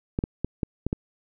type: clicks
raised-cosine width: 3 ms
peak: -12 dBFS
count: 6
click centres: 0.189 / 0.239 / 0.446 / 0.632 / 0.866 / 0.929 s
effects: none